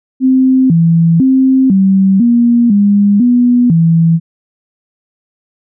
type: tone with pitch steps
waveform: sine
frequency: 260.6 / 166.1 / 263.2 / 192.5 / 237.4 / 202.9 / 244.3 / 165.1 Hz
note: C4 / E3 / C4 / G3 / A#3 / G#3 / B3 / E3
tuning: -7 / +13 / +10 / -31 / +32 / -40 / -19 / +3 cents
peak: -5 dBFS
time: 0.2-4.2 s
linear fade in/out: 50 ms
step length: 500 ms
effects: none